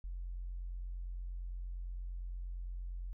sine tone, 44.35 Hz, F1, 27 cents sharp, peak -38 dBFS, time 0.04-3.13 s, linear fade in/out 0 ms, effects tanh soft clip ceiling -34 dBFS

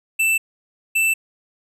square tone pair in turn, 2658 / 2658 Hz, E7 / E7, +14 / +14 cents, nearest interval unison, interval 0 cents, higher neither, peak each -16 dBFS, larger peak neither, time 0.19-0.38 / 0.95-1.14 s, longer neither, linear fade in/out 10 ms, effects resampled to 32000 Hz

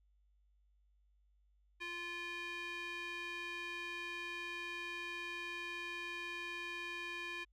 square tone with band-pass filter, 347.4 Hz, F4, 9 cents flat, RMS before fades -44 dBFS, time 1.8-7.45 s, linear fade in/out 20 ms, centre 2300 Hz, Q 2.7, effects added 50 Hz sine -69 dBFS peak until 7.52 s

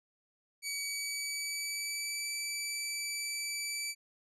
15% pulse tone with pitch glide, 2272 to 2314 Hz, C#7 to D7, +42 to -26 cents, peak -28 dBFS, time 0.62-3.95 s, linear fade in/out 50 ms, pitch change +32 cents, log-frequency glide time 0.81-2.28 s, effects resampled to 32000 Hz

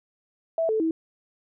sine tone with pitch steps, 656 / 438.2 / 323.6 Hz, E5 / A4 / E4, -9 / -7 / -32 cents, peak -21 dBFS, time 0.58-0.91 s, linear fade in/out 2 ms, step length 110 ms, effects none

